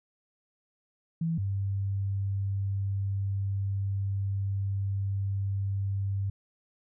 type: tone pair in turn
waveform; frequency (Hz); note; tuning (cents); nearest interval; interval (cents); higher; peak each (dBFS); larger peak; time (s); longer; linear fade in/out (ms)
sine; 164.81 / 98.44; E3 / G2; 0 / +8; major sixth; 892; first; -26 / -27; first; 1.21-1.38 / 1.38-6.3; second; 5
effects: none